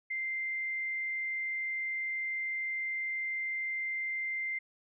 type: tone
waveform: sine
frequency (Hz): 2089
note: C7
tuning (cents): -3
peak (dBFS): -32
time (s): 0.1-4.59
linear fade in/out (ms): 10
effects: none